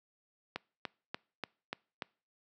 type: click train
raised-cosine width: 0.3 ms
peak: -20 dBFS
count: 6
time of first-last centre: 0.56-2.022 s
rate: 3.42 Hz
effects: noise-tail reverb RT60 0.4 s tail -25 dB re dry + high-pass 150 Hz 12 dB/octave